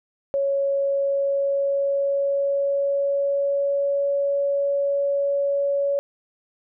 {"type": "tone with pitch glide", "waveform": "sine", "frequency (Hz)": [554.4, 562.1], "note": ["C#5", "C#5"], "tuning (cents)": [0, 24], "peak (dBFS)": -19, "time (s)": [0.34, 5.99], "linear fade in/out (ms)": 0, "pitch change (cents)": 24, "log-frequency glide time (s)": [0.56, 4.03], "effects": []}